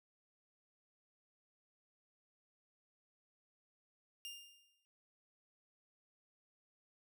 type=tone with exponential decay; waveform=sawtooth; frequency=2806 Hz; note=F7; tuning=8 cents sharp; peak=-40 dBFS; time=4.25-4.85 s; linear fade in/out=0 ms; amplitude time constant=130 ms; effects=none